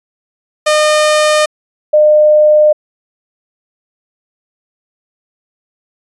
sawtooth / sine tone pair in turn, 609 / 605.5 Hz, D#5 / D#5, -37 / -47 cents, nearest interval unison, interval 10 cents, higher first, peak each -4 dBFS, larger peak neither, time 0.66-1.46 / 1.93-2.73 s, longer neither, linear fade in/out 10 ms, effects resampled to 24000 Hz

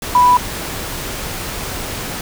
sine tone in noise, 987.8 Hz, B5, in tune, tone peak -7 dBFS, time 0.15-0.37 s, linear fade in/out 2 ms, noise pink, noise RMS -25 dBFS, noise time 0.02-2.21 s, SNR +15 dB, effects none

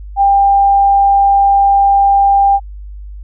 sine tone, 795 Hz, G5, 24 cents sharp, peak -6 dBFS, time 0.16-2.6 s, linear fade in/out 50 ms, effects added 50 Hz sine -26 dBFS peak until 3.23 s

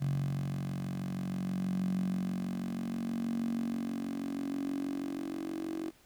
10% pulse tone with high-pass filter sweep, 46.25 Hz, F#1, in tune, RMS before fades -35 dBFS, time 0-5.91 s, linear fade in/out 20 ms, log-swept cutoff 140 to 330 Hz, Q 9.3, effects pink hiss -63 dBFS RMS until 6.05 s

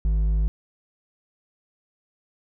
sine tone with hard clipping, 52.4 Hz, G#1, 16 cents sharp, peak -20 dBFS, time 0.05-0.48 s, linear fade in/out 0 ms, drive 5 dB, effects none

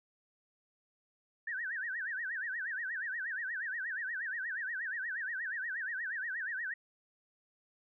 sine tone with vibrato, 1692 Hz, G#6, 32 cents sharp, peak -35 dBFS, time 1.47-6.74 s, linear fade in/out 5 ms, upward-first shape sine, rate 8.4 Hz, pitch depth 210 cents each way, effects none

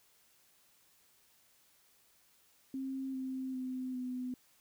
sine tone with pitch steps, 266.4 / 261.5 / 256.7 / 252 Hz, C4 / C4 / C4 / B3, +31 / -1 / -33 / +35 cents, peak -36 dBFS, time 2.74-4.34 s, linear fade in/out 2 ms, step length 400 ms, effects white hiss -68 dBFS RMS until 4.6 s

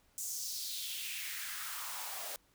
white noise with high-pass filter sweep, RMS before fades -41 dBFS, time 0.18-2.36 s, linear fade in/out 0 ms, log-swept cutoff 7400 to 580 Hz, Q 3, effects pink hiss -70 dBFS RMS until 2.54 s

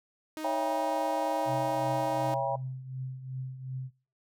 sawtooth tone, 311.5 Hz, D#4, 2 cents sharp, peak -32 dBFS, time 0.37-2.34 s, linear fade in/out 0 ms
sine chord, C# diminished seventh, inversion none, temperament just, 554.4 / 665.2 / 798.3 / 957.9 Hz, C#5 / E5 / G5 / Bb5, 0 / +16 / +31 / +47 cents, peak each -33 dBFS, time 0.44-2.56 s, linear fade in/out 5 ms
sine tone with tremolo, 130.2 Hz, C3, 8 cents flat, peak -32 dBFS, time 1.45-3.91 s, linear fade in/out 50 ms, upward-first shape triangle, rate 2.7 Hz, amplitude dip 70%
effects noise-tail reverb RT60 0.4 s tail -24 dB re dry

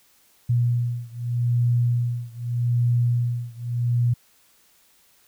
sine beating tone pair, 120 / 120.82 Hz, B2 / B2, -49 / -38 cents, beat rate 0.82 Hz, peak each -22 / -23 dBFS, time 0.49-4.14 s, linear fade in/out 10 ms, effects white hiss -59 dBFS RMS until 5.27 s

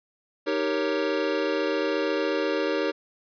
square chord, Eb dominant seventh, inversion none, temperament equal, 311.1 / 392 / 466.2 / 554.4 Hz, Eb4 / G4 / Bb4 / Db5, 0 / 0 / 0 / 0 cents, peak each -30 dBFS, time 0.46-2.92 s, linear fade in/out 20 ms, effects resampled to 11025 Hz

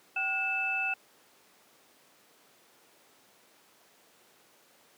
sine tone cluster, 770 / 1447 / 2634 Hz, G5 / F#6 / E7, -31 / -39 / -2 cents, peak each -37 / -36 / -29 dBFS, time 0.16-0.94 s, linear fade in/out 5 ms, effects pink hiss -61 dBFS RMS until 4.97 s + high-pass 300 Hz 12 dB/octave

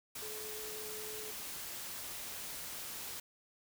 sine tone in noise, 429.7 Hz, A4, 41 cents flat, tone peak -47 dBFS, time 0.22-1.31 s, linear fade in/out 5 ms, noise white, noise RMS -44 dBFS, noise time 0.15-3.2 s, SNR -6 dB, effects none

